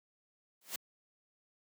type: noise with exponential growth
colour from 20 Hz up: white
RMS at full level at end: -34 dBFS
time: 0.61-0.76 s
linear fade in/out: 5 ms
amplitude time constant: 32 ms
effects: high-pass 200 Hz 12 dB/octave